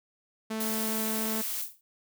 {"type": "tone", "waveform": "sawtooth", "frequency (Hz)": 220, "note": "A3", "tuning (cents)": 0, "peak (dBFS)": -27, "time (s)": [0.5, 1.42], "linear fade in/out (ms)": 10}
{"type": "noise", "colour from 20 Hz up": "blue", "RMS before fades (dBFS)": -33, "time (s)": [0.6, 1.62], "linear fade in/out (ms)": 5}
{"type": "noise with exponential decay", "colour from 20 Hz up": "violet", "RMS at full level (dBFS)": -31, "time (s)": [1.62, 1.81], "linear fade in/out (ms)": 2, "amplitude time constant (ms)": 41}
{"effects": []}